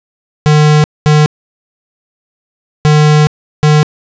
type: tone bursts at uneven times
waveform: square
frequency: 151.1 Hz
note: D3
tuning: 50 cents sharp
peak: -5 dBFS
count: 4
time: 0.46-0.84 / 1.06-1.26 / 2.85-3.27 / 3.63-3.83 s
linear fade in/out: 0 ms
effects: resampled to 16000 Hz + 7-bit